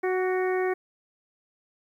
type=harmonic tone with a mistuned harmonic; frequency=370 Hz; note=F#4; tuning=in tune; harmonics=1 / 2 / 3 / 4 / 5 / 6; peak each=-24 / -32 / -38 / -39 / -35 / -39 dBFS; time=0.03-0.74 s; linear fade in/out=10 ms; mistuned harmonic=3; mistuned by=+25 cents; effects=10-bit